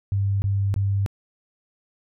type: tone bursts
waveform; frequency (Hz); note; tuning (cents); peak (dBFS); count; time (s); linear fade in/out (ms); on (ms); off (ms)
sine; 99.1; G2; +19; -19; 3; 0.12-1.062; 0; 300; 21
effects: none